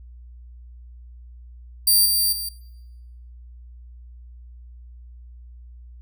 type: tone with level steps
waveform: 5% pulse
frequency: 4699 Hz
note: D8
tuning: in tune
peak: -7 / -11 / -20 dBFS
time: 1.87-2.49 s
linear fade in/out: 5 ms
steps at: 2.05 / 2.32 s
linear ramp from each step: 10 ms
effects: noise-tail reverb RT60 1.0 s tail -20 dB re dry + added 60 Hz sine -40 dBFS peak until 6.01 s